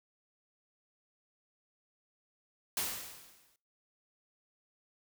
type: noise with exponential decay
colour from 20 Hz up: white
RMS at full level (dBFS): -32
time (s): 2.77-3.56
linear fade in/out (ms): 2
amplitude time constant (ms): 170
effects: noise-tail reverb RT60 0.4 s tail -22 dB re dry